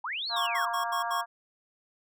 sine linear two-way sweep, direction up then down, 830.6 to 4435 to 911 Hz, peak -31 dBFS, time 0.04-0.69 s, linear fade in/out 5 ms, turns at 0.28 s
harmonic tone, 233.1 Hz, A#3, in tune, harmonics 3 / 4 / 5 / 6 / 7, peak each -34 / -34 / -36 / -41 / -38 dBFS, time 0.29-1.26 s, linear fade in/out 50 ms
square tone bursts, 1097 Hz, C#6, 18 cents flat, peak -30 dBFS, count 5, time 0.36-1.214 s, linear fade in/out 10 ms, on 110 ms, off 76 ms
effects none

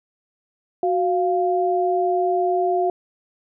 sine tone pair together, 368.5 / 697.5 Hz, F#4 / F5, -7 / -2 cents, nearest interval major seventh, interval 1105 cents, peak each -20 dBFS, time 0.83-2.9 s, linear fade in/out 2 ms, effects none

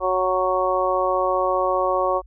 harmonic tone, 185 Hz, F#3, in tune, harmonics 2 / 3 / 4 / 5 / 6, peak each -26 / -22 / -26 / -28 / -23 dBFS, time 0-2.22 s, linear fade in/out 50 ms, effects added 50 Hz sine -43 dBFS peak until 2.26 s

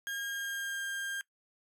35% pulse tone with pitch glide, 1621 to 1601.5 Hz, G#6 to G6, -42 to +37 cents, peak -33 dBFS, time 0.07-1.21 s, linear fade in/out 0 ms, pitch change -21 cents, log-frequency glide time 0.23-0.83 s, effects noise-tail reverb RT60 0.1 s tail -20 dB re dry

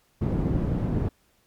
white low-pass noise, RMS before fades -25 dBFS, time 0.21-1.09 s, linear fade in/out 10 ms, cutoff 210 Hz, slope 12 dB/octave, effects pink hiss -65 dBFS RMS until 1.46 s + MP3 96 kbps

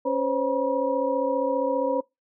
sine tone cluster, 276.6 / 512 / 547 / 962 Hz, C#4 / C5 / C#5 / B5, -4 / -38 / -23 / -46 cents, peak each -29 / -25 / -27 / -29 dBFS, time 0.05-2.01 s, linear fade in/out 10 ms, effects noise-tail reverb RT60 0.2 s tail -24 dB re dry

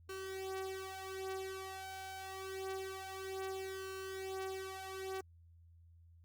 sawtooth tone with flanger, 382.2 Hz, G4, 44 cents flat, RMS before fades -44 dBFS, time 0.09-5.21 s, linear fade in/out 5 ms, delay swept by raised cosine 1.9 to 6.6 ms, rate 0.26 Hz, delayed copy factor +0.8, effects added 84 Hz sine -59 dBFS peak until 6.24 s + Opus 48 kbps

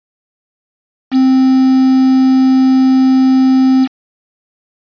triangle tone with quantisation, 261.6 Hz, C4, in tune, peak -4 dBFS, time 1.11-3.88 s, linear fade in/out 50 ms, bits 4, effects resampled to 11025 Hz

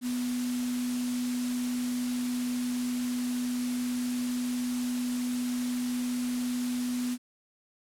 sine tone in noise, 246.9 Hz, B3, in tune, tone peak -28 dBFS, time 0.01-7.18 s, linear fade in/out 50 ms, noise white, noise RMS -40 dBFS, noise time 0.01-7.18 s, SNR +9 dB, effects low-pass 11000 Hz 12 dB/octave

